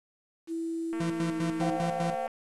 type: tone with pitch glide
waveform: sine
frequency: 329.6 to 321.3 Hz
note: E4 to E4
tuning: 0 to -44 cents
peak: -30 dBFS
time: 0.47-1.8 s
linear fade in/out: 50 ms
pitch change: -44 cents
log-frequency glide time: 1.17-1.35 s
type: click train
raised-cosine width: 0.5 ms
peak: -29 dBFS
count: 307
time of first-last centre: 0.93-2.278 s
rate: 227 Hz
type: tone with tremolo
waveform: 40% pulse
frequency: 168.7 Hz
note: E3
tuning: 40 cents sharp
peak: -28 dBFS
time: 1-2.15 s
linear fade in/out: 5 ms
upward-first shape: square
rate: 5 Hz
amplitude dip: 75%
type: chord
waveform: sine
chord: C suspended fourth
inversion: none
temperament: equal with one note detuned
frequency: 523.3 / 698.5 / 767.9 Hz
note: C5 / F5 / G5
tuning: 0 / 0 / -36 cents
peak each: -34 dBFS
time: 1.61-2.27 s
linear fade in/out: 0 ms
effects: resampled to 24000 Hz + 9-bit